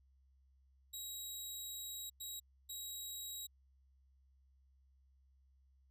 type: tone bursts at uneven times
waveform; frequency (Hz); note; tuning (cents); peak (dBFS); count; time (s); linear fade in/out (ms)
15% pulse; 3835; A#7; +48; -37; 3; 0.93-2.1 / 2.2-2.4 / 2.69-3.47; 10
effects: added 66 Hz sine -67 dBFS peak until 5.9 s